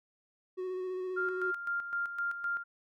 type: tone with vibrato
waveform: triangle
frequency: 369.7 Hz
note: F#4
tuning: 1 cent flat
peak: -32 dBFS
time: 0.57-1.52 s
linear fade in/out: 20 ms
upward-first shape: square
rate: 15 Hz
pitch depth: 15 cents each way
type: tone with tremolo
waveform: sine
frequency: 1396.9 Hz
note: F6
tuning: in tune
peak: -30 dBFS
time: 1.16-2.64 s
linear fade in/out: 20 ms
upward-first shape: square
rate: 3.9 Hz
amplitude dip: 60%
effects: none